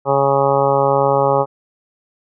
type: harmonic tone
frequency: 138.3 Hz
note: C#3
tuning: 4 cents flat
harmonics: 1 / 2 / 3 / 4 / 5 / 6 / 7 / 8 / 9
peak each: -23 / -28 / -19 / -16 / -26 / -18 / -24 / -23 / -25 dBFS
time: 0.05-1.46 s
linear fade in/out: 50 ms
effects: none